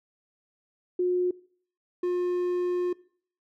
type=tone pair in turn; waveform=sine / triangle; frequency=360 / 356.9 Hz; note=F#4 / F4; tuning=-47 / +38 cents; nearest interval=unison; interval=15 cents; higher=first; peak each=-22 dBFS; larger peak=neither; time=0.99-1.31 / 2.03-2.93 s; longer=second; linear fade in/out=5 ms; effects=noise-tail reverb RT60 0.5 s tail -21 dB re dry